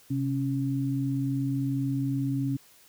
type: tone pair together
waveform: sine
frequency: 132.2 / 275.8 Hz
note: C3 / C#4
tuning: +18 / -9 cents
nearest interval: octave + minor second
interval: 1273 cents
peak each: -28 dBFS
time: 0.1-2.57 s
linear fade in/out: 10 ms
effects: white hiss -57 dBFS RMS until 2.88 s